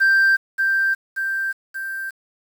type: tone with echo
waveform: sine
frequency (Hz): 1573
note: G6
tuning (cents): +6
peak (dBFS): -10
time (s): 0-0.37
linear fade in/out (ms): 20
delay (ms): 580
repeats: 3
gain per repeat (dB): -5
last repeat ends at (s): 2.11
effects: tanh soft clip ceiling -11 dBFS + 7-bit

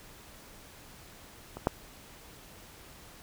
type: clicks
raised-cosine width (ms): 1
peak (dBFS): -25 / -10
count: 2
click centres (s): 1.57 / 1.671
effects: pink hiss -52 dBFS RMS until 3.22 s

